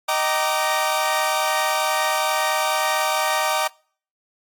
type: chord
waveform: sawtooth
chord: Eb major seventh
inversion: none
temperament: equal with one note detuned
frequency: 622.3 / 768.3 / 932.3 / 1174.7 Hz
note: Eb5 / G5 / Bb5 / D6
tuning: 0 / -35 / 0 / 0 cents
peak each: -21 dBFS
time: 0.08-3.68 s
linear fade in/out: 10 ms
effects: noise-tail reverb RT60 0.5 s tail -26 dB re dry + AAC 64 kbps